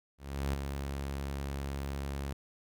sawtooth tone with ADSR envelope, 69.3 Hz, C#2, in tune, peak -25 dBFS, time 0.18-2.33 s, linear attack 360 ms, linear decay 4 ms, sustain -6 dB, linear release 5 ms, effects none

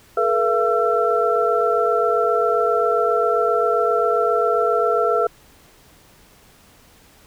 sine tone cluster, 429.8 / 477.3 / 677 / 1342 Hz, A4 / A#4 / E5 / E6, -41 / +41 / +46 / +31 cents, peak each -21 dBFS, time 0.17-5.27 s, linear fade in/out 5 ms, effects pink hiss -51 dBFS RMS until 7.26 s

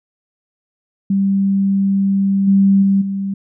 sine tone with level steps, 196 Hz, G3, in tune, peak -12 / -8 / -10 / -18 dBFS, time 1.1-3.34 s, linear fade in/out 5 ms, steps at 2.47 / 2.82 / 3.01 s, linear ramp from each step 10 ms, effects none

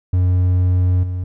triangle tone with level steps, 90.7 Hz, F#2, 34 cents flat, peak -10 / -18 dBFS, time 0.13-1.24 s, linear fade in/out 5 ms, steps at 1.03 s, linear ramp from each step 5 ms, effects none

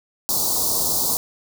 white band-stop noise, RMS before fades -21 dBFS, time 0.29-1.17 s, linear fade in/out 0 ms, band 1100 to 4100 Hz, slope 48 dB/octave, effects none

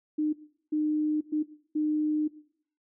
sine tone bursts at uneven times, 304.5 Hz, D#4, 37 cents flat, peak -24 dBFS, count 4, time 0.18-0.33 / 0.72-1.21 / 1.32-1.43 / 1.75-2.28 s, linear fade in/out 10 ms, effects noise-tail reverb RT60 0.6 s tail -17 dB re dry

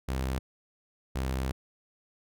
sawtooth tone pair in turn, 65.41 / 65.41 Hz, C2 / C2, 0 / 0 cents, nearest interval unison, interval 0 cents, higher neither, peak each -25 dBFS, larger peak neither, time 0.08-0.39 / 1.15-1.52 s, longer second, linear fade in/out 10 ms, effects none

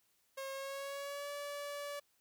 sawtooth tone with pitch glide, 540 to 575.4 Hz, C#5 to D5, -45 to -36 cents, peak -37 dBFS, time 0.37-2 s, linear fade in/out 10 ms, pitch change +109 cents, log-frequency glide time 0.52-1.3 s, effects white hiss -75 dBFS RMS until 2.2 s

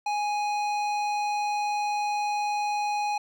sine tone with hard clipping, 830.6 Hz, G#5, in tune, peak -27 dBFS, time 0.06-3.18 s, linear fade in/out 5 ms, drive 13 dB, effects none

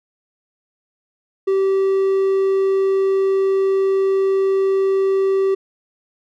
triangle tone, 387 Hz, G4, 22 cents flat, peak -12 dBFS, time 1.47-5.55 s, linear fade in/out 10 ms, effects none

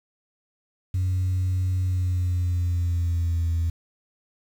sine tone with pitch glide, 92.5 to 83.37 Hz, F#2 to E2, 0 to +20 cents, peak -19 dBFS, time 0.94-3.7 s, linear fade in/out 5 ms, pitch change -180 cents, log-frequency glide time 1.82-3.49 s, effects tanh soft clip ceiling -19 dBFS + 8-bit

